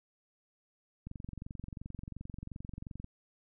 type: click train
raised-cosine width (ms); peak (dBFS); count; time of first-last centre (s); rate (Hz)
5; -30; 46; 1.07-3.044; 22.8
effects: none